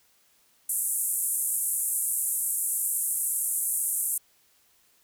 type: band-pass noise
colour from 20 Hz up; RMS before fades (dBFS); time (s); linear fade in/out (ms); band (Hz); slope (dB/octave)
pink; -28; 0.69-4.18; 5; 8300 to 13000; 48
effects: white hiss -64 dBFS RMS until 5.03 s